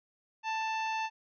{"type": "harmonic tone", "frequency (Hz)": 884, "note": "A5", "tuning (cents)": 8, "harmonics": [1, 2, 3, 4, 5, 6, 7], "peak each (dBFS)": [-32, -41, -38, -49, -50, -56, -53], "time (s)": [0.43, 1.1], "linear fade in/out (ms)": 50, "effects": []}